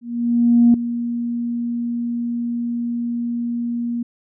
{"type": "tone with ADSR envelope", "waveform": "sine", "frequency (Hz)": 237.1, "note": "A#3", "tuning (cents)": 30, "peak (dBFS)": -7, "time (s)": [0.01, 4.03], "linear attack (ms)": 730, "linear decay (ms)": 3, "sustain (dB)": -13, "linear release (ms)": 7, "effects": ["tanh soft clip ceiling -3 dBFS"]}